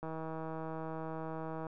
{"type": "click train", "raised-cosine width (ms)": 1, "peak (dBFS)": -28, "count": 263, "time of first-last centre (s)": [0.03, 1.667], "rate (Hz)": 160, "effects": []}